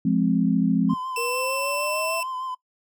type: chord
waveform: sine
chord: F minor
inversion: none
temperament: just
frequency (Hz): 174.61 / 209.5 / 261.9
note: F3 / Ab3 / C4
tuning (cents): 0 / +15 / +2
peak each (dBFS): -22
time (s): 0.05-0.94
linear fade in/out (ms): 5
type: tone with vibrato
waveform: triangle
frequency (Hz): 1029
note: C6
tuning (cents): -29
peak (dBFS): -27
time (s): 0.89-2.55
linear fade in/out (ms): 10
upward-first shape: sine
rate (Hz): 6.6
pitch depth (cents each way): 31
type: tone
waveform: sawtooth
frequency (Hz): 2667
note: E7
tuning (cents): +20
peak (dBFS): -24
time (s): 1.16-2.23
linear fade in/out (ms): 2
type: linear sweep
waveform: sine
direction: up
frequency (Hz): 466.2 to 666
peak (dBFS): -27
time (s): 1.17-2.21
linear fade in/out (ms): 10
effects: noise-tail reverb RT60 0.1 s tail -18 dB re dry